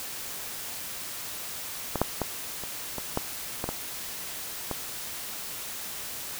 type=clicks; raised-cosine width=1 ms; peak=-13 / -7 / -12 / -22 / -19 / -11 / -15 / -15 / -15 dBFS; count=9; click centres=1.957 / 2.016 / 2.217 / 2.637 / 2.983 / 3.174 / 3.641 / 3.69 / 4.713 s; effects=white hiss -37 dBFS RMS until 6.39 s